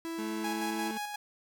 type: tone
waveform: 45% pulse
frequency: 330 Hz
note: E4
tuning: 2 cents sharp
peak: -35 dBFS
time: 0.05-0.91 s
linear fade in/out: 0 ms
type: tone with pitch glide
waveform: 35% pulse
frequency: 216.2 to 219.3 Hz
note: A3 to A3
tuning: -30 to -6 cents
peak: -35 dBFS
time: 0.18-0.98 s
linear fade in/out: 10 ms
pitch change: +24 cents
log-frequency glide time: 0.41-0.87 s
type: tone with tremolo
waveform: sawtooth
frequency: 830.6 Hz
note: G#5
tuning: in tune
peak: -30 dBFS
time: 0.44-1.16 s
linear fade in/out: 5 ms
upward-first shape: square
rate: 5.7 Hz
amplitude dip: 40%
effects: none

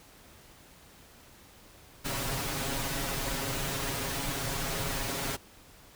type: noise with comb filter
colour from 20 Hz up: pink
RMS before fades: -33 dBFS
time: 2.04-5.37 s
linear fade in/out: 20 ms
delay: 7.3 ms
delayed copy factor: +1
effects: pink hiss -55 dBFS RMS until 5.95 s

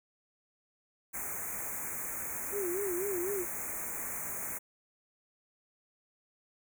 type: band-stop noise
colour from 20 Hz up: white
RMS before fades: -38 dBFS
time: 1.13-4.59 s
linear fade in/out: 20 ms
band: 2400 to 6300 Hz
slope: 96 dB/octave
type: tone with vibrato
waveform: sine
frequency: 375.6 Hz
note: F#4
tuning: 26 cents sharp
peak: -32 dBFS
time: 2.51-3.46 s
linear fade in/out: 50 ms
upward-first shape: sine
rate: 4 Hz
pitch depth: 150 cents each way
effects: none

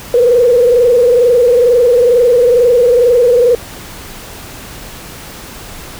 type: tone with frequency modulation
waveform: sine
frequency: 485.9 Hz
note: B4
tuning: 28 cents flat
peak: -5 dBFS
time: 0.14-3.55 s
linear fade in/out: 2 ms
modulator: 22.2 Hz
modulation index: 1
effects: pink hiss -30 dBFS RMS until 5.99 s

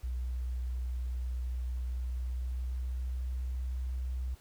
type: tone with pitch glide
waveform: sine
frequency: 62 to 63.3 Hz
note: B1 to B1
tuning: +7 to +43 cents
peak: -32 dBFS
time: 0.03-4.35 s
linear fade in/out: 10 ms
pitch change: +36 cents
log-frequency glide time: 1.99-3.41 s
effects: pink hiss -61 dBFS RMS until 4.4 s

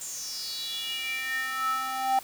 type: tone with high-pass filter sweep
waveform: square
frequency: 261.6 Hz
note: C4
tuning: in tune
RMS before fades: -31 dBFS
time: 0.01-2.19 s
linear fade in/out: 2 ms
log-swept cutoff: 7400 to 770 Hz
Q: 6.8
effects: white hiss -46 dBFS RMS until 2.23 s

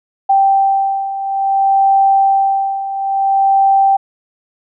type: beating tone pair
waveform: sine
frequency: 782 / 782.58 Hz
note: G5 / G5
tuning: -4 / -3 cents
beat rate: 0.58 Hz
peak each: -16 / -11 dBFS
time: 0.29-3.97 s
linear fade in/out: 10 ms
effects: none

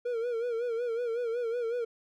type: tone with vibrato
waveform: triangle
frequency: 470.9 Hz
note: A#4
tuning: 18 cents sharp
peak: -27 dBFS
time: 0.05-1.85 s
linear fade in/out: 10 ms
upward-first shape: sine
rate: 5.4 Hz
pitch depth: 80 cents each way
effects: none

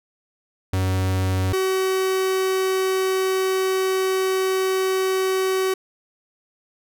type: tone pair in turn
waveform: 45% pulse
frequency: 94 / 378.4 Hz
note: F#2 / F#4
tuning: +28 / +39 cents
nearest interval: 2 octaves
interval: 2411 cents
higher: second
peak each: -19 dBFS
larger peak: neither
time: 0.73-1.53 / 1.53-5.74 s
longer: second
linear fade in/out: 5 ms
effects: none

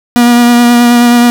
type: tone with vibrato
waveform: 45% pulse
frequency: 240 Hz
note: B3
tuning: 49 cents flat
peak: -3 dBFS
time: 0.16-1.3 s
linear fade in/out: 0 ms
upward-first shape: triangle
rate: 9.4 Hz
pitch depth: 19 cents each way
effects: none

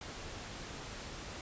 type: noise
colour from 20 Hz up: pink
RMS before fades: -45 dBFS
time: 0.01-1.41 s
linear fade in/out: 2 ms
effects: resampled to 16000 Hz

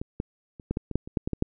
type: clicks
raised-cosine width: 3 ms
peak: -19 / -15 / -29 / -14 / -14 / -20 / -10 / -26 / -11 / -15 / -15 / -10 dBFS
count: 12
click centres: 0.015 / 0.201 / 0.598 / 0.71 / 0.771 / 0.913 / 0.956 / 1.075 / 1.172 / 1.275 / 1.333 / 1.424 s
effects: none

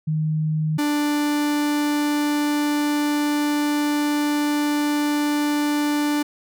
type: tone pair in turn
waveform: sine / 45% pulse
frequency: 155.56 / 294.5 Hz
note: D#3 / D4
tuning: 0 / +5 cents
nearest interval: major seventh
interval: 1105 cents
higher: second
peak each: -19 dBFS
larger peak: neither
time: 0.07-0.78 / 0.78-6.23 s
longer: second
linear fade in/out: 10 ms
effects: none

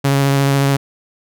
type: tone with vibrato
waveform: sawtooth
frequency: 138.59 Hz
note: C#3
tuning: in tune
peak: -8 dBFS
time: 0.04-0.77 s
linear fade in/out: 10 ms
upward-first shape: sine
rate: 14 Hz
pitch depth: 14 cents each way
effects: none

